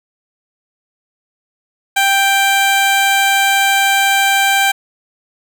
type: tone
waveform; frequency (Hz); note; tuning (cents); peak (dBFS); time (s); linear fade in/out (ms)
15% pulse; 786; G5; +4; -4; 1.96-4.72; 10
effects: none